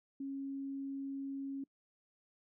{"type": "tone", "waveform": "sine", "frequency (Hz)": 274, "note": "C#4", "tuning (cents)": -20, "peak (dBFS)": -38, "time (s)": [0.2, 1.64], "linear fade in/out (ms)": 5, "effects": ["noise-tail reverb RT60 0.1 s tail -24 dB re dry"]}